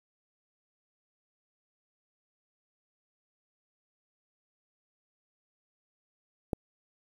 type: click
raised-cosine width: 2 ms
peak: -15 dBFS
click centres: 6.532 s
effects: 8-bit